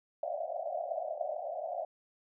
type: band-pass noise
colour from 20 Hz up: white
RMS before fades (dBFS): -37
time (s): 0.23-1.85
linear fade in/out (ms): 2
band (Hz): 580 to 720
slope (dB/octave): 96
effects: none